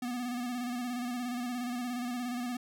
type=tone with vibrato; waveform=square; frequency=245 Hz; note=B3; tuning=14 cents flat; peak=-34 dBFS; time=0.02-2.57 s; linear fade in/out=5 ms; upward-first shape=square; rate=17 Hz; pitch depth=38 cents each way; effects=none

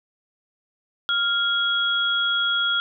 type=tone pair together; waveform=sine; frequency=1396.9 / 3320 Hz; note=F6 / G#7; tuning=0 / -1 cents; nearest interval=octave + minor third; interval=1499 cents; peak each=-22 dBFS; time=1.09-2.8 s; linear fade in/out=0 ms; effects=none

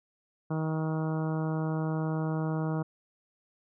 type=harmonic tone; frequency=158.1 Hz; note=D#3; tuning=28 cents sharp; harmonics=1 / 2 / 3 / 4 / 5 / 6 / 7 / 8 / 9; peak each=-29 / -35 / -39 / -41 / -43 / -45 / -46 / -47 / -48 dBFS; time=0.5-2.83 s; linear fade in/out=10 ms; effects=none

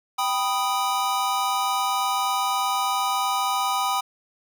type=chord; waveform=square; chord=G augmented; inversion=none; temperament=equal; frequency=784 / 987.8 / 1244.5 Hz; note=G5 / B5 / D#6; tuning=0 / 0 / 0 cents; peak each=-27 dBFS; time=0.18-4.01 s; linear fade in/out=10 ms; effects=none

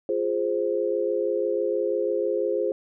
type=chord; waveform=sine; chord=F minor; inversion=none; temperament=equal; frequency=349.2 / 415.3 / 523.3 Hz; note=F4 / Ab4 / C5; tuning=0 / 0 / 0 cents; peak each=-28 / -26 / -26 dBFS; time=0.09-2.72 s; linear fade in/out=2 ms; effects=none

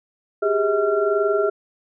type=tone cluster; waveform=sine; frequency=387.4 / 408.8 / 641 / 1372 Hz; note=G4 / G#4 / E5 / F6; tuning=-20 / -27 / -49 / -31 cents; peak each=-25 / -19 / -23 / -26 dBFS; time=0.42-1.5 s; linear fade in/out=10 ms; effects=none

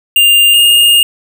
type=tone pair in turn; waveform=square; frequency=2800 / 2831 Hz; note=F7 / F7; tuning=+4 / +23 cents; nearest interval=unison; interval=19 cents; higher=second; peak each=-5 dBFS; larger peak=neither; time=0.16-0.54 / 0.54-1.03 s; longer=second; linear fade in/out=2 ms; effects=none

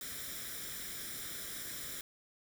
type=noise with comb filter; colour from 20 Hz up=white; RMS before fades=-43 dBFS; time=0.01-2.01 s; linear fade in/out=2 ms; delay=0.55 ms; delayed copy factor=+0.7; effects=none

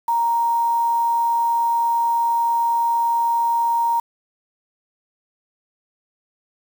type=tone with quantisation; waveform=sine; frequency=932.3 Hz; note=A#5; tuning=in tune; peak=-16 dBFS; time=0.08-4 s; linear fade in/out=5 ms; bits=6; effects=none

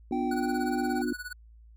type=chord; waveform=sine; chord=B diminished; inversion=none; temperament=just; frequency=246.9 / 296.3 / 355.6 Hz; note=B3 / D4 / F4; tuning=0 / +15 / +31 cents; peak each=-30 / -32 / -33 dBFS; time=0.11-1.13 s; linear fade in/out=2 ms
type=tone with vibrato; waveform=triangle; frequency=774 Hz; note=G5; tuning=22 cents flat; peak=-31 dBFS; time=0.12-1.02 s; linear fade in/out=5 ms; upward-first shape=sine; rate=3.4 Hz; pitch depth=9 cents each way
type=tone with tremolo; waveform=square; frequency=1473 Hz; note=F#6; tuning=8 cents flat; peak=-35 dBFS; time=0.31-1.33 s; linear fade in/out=5 ms; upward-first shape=sine; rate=17 Hz; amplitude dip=85%
effects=added 56 Hz sine -50 dBFS peak until 1.76 s

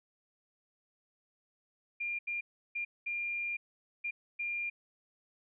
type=tone bursts at uneven times; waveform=sine; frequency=2400 Hz; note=D7; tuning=37 cents sharp; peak=-33 dBFS; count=6; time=2-2.19 / 2.27-2.41 / 2.75-2.85 / 3.06-3.57 / 4.04-4.11 / 4.39-4.7 s; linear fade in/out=10 ms; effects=none

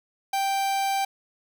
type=tone; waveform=45% pulse; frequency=784 Hz; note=G5; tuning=in tune; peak=-23 dBFS; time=0.33-1.05 s; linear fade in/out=5 ms; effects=9-bit

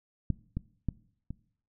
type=clicks; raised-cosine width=5 ms; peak=-15 / -19 / -17 / -25 dBFS; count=4; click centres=0.303 / 0.57 / 0.887 / 1.306 s; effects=noise-tail reverb RT60 0.6 s tail -21 dB re dry

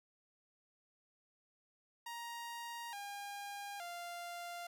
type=tone with pitch steps; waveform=sawtooth; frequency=939 / 808.1 / 695.4 Hz; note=A#5 / G#5 / F5; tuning=+12 / -48 / -8 cents; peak=-40 dBFS; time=2.06-4.67 s; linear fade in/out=5 ms; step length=870 ms; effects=none

